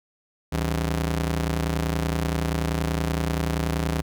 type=ring-modulated tone; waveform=sawtooth; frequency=115.3 Hz; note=A#2; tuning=19 cents flat; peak=-16 dBFS; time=0.52-4.02 s; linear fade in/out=10 ms; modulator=42.4 Hz; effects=none